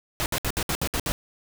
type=noise bursts; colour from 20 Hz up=pink; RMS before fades=-26 dBFS; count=8; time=0.2-1.12 s; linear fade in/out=0 ms; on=59 ms; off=64 ms; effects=none